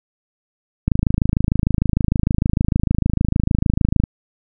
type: click train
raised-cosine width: 5 ms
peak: -3 dBFS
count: 85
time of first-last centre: 0.88-4.038 s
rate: 26.6 Hz
effects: none